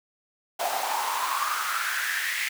pink noise with high-pass filter sweep, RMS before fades -28 dBFS, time 0.59-2.49 s, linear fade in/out 10 ms, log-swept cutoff 700 to 2100 Hz, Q 5.9, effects none

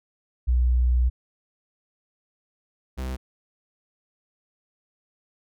sine / 45% pulse tone pair in turn, 61.5 / 64.67 Hz, B1 / C2, -7 / -20 cents, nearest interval minor second, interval 87 cents, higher second, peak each -17 / -28 dBFS, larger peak first, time 0.47-1.1 / 2.97-3.17 s, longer first, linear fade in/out 20 ms, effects none

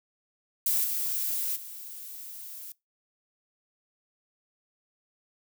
violet noise with level steps, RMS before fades -26 / -30 / -42 dBFS, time 0.66-2.72 s, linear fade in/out 2 ms, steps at 0.83 / 1.55 s, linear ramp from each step 20 ms, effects noise-tail reverb RT60 0.2 s tail -22 dB re dry

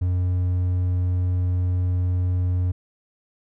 triangle tone, 90.2 Hz, F#2, 44 cents flat, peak -17 dBFS, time 0.01-2.72 s, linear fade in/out 10 ms, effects none

